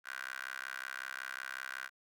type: tone with high-pass filter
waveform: 15% pulse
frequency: 65.41 Hz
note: C2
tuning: in tune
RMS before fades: -43 dBFS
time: 0.04-1.9 s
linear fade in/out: 50 ms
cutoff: 1500 Hz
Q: 5.1
effects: none